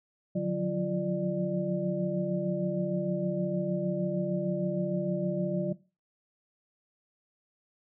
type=tone cluster; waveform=sine; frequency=148.7 / 177.2 / 183.7 / 344.9 / 595 Hz; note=D3 / F3 / F#3 / F4 / D5; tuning=+22 / +25 / -12 / -22 / +22 cents; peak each=-36 / -38 / -29 / -36 / -33 dBFS; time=0.35-5.73 s; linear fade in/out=10 ms; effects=noise-tail reverb RT60 0.3 s tail -18 dB re dry